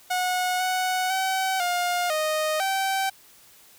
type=tone with pitch steps; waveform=sawtooth; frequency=730 / 740 / 761 / 709 / 620 / 773 Hz; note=F#5 / F#5 / F#5 / F5 / D#5 / G5; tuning=-24 / 0 / +48 / +26 / -6 / -24 cents; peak=-19 dBFS; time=0.1-3.1 s; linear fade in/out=10 ms; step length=500 ms; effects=white hiss -53 dBFS RMS until 3.78 s